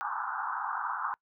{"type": "band-pass noise", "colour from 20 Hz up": "white", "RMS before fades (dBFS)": -34, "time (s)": [0.01, 1.14], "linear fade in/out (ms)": 0, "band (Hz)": [790, 1500], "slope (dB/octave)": 96, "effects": ["noise-tail reverb RT60 0.1 s tail -25 dB re dry"]}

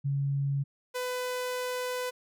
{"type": "tone pair in turn", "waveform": ["sine", "sawtooth"], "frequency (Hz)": [139.6, 500.5], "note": ["C#3", "B4"], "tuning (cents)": [13, 23], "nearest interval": "octave + minor seventh", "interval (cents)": 2210, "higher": "second", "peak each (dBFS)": [-26, -27], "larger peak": "first", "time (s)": [[0.04, 0.64], [0.94, 2.11]], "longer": "second", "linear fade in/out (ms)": 20, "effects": []}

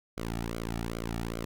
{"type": "tone with flanger", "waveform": "sawtooth", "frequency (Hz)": 57, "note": "A#1", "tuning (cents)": -38, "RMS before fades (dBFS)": -35, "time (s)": [0.17, 1.45], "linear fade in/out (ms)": 5, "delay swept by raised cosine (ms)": [1.1, 1.97], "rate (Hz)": 2.5, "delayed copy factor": -0.95, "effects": []}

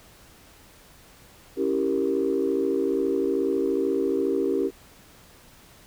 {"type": "chord", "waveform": "sine", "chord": "C# diminished seventh", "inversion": "none", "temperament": "equal", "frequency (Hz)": [277.2, 329.6, 392, 466.2], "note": ["C#4", "E4", "G4", "Bb4"], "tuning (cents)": [0, 0, 0, 0], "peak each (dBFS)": [-27, -28, -24, -28], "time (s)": [1.56, 4.71], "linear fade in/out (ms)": 50, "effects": ["tanh soft clip ceiling -13 dBFS", "pink hiss -52 dBFS RMS until 5.86 s"]}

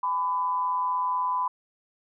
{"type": "tone with amplitude modulation", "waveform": "sine", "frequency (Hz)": 1003, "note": "B5", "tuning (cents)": 26, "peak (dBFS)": -21, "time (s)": [0.03, 1.48], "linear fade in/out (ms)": 5, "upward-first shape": "sine", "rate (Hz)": 176, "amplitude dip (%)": 55, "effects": []}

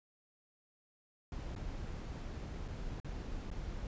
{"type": "noise with dropouts", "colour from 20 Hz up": "brown", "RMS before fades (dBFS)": -42, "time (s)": [1.32, 3.87], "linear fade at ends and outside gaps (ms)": 1, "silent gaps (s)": [[1.551, 1.562], [2.68, 2.684], [3.001, 3.046], [3.503, 3.514]], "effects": ["resampled to 16000 Hz"]}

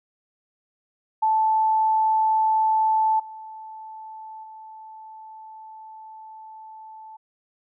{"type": "tone with level steps", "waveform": "sine", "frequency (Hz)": 876, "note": "A5", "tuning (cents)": -8, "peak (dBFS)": [-17, -36, -39], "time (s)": [1.22, 7.17], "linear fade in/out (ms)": 10, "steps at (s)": [3.19, 4.43], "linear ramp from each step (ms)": 10, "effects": []}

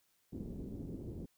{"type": "low-pass noise", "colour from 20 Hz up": "white", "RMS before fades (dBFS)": -44, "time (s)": [0.32, 1.26], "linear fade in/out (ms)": 10, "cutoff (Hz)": 330, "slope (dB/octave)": 24, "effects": ["white hiss -75 dBFS RMS until 1.37 s"]}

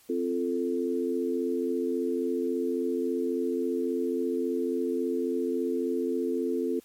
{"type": "chord", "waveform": "sine", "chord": "F major", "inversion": "second", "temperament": "equal with one note detuned", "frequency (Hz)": [261.6, 345.2, 440], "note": ["C4", "F4", "A4"], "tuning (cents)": [0, -20, 0], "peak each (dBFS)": -30, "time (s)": [0.09, 6.8], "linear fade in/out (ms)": 10, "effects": ["white hiss -59 dBFS RMS until 6.84 s", "MP3 64 kbps"]}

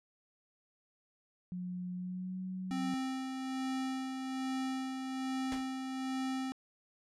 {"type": "tone with pitch glide", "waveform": "sine", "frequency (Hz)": [180.3, 185.91], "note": ["F#3", "F#3"], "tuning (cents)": [-45, 9], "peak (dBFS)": -37, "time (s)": [1.52, 2.94], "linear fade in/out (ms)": 0, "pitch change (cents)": 54, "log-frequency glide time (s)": [1.94, 2.39]}
{"type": "tone with tremolo", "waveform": "square", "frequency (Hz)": 262.5, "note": "C4", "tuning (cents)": 6, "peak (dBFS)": -34, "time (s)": [2.71, 6.52], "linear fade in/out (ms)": 0, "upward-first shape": "sine", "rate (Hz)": 1.2, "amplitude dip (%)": 40}
{"type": "noise with exponential decay", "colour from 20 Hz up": "pink", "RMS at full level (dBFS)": -40, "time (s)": [5.52, 5.7], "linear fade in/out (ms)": 0, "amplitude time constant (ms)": 37}
{"effects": ["low-pass 8000 Hz 12 dB/octave"]}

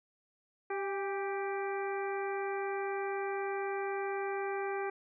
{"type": "harmonic tone with a mistuned harmonic", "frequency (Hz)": 392, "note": "G4", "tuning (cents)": 0, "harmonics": [1, 2, 3, 4, 5, 6], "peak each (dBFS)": [-35, -39, -44, -44, -47, -47], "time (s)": [0.7, 4.9], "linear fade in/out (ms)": 5, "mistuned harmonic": 2, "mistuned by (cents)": 40, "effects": []}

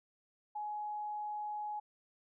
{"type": "tone", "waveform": "sine", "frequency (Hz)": 840, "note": "G#5", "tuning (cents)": 19, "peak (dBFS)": -37, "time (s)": [0.55, 1.8], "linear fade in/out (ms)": 10, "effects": []}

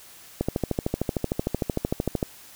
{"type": "click train", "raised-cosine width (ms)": 2, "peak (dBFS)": -10, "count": 25, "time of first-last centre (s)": [0.41, 2.228], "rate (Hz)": 13.2, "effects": ["white hiss -48 dBFS RMS until 2.55 s"]}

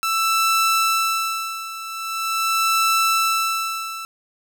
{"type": "tone with tremolo", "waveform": "sawtooth", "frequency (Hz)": 1326, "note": "E6", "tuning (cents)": 10, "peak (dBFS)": -12, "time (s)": [0.03, 4.05], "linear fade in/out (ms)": 0, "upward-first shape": "sine", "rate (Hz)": 0.43, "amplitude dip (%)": 80, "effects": []}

